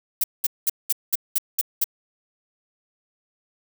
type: noise bursts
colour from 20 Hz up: violet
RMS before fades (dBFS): -20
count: 8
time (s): 0.21-1.842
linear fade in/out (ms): 5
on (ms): 29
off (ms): 200
effects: none